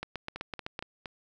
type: two click trains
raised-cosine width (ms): 0.3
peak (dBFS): -22 / -19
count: 4 / 7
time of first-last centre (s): 0.36-1.058 / 0.03-0.791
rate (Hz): 4.3 / 7.88
effects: none